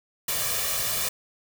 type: noise with comb filter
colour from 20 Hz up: white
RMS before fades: -27 dBFS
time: 0.28-1.09 s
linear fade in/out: 5 ms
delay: 1.7 ms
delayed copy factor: +0.7
effects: none